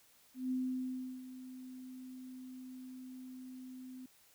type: tone with ADSR envelope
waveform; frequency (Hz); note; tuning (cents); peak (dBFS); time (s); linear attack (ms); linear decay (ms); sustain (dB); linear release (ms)
sine; 256.3; C4; -36; -32; 0.34-4.06; 170; 710; -14; 4
effects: white hiss -66 dBFS RMS until 4.34 s